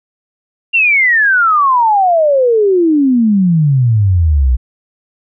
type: exponential sweep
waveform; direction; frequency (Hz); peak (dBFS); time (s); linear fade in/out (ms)
sine; down; 2800 to 59.2; -7; 0.73-4.57; 20
effects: none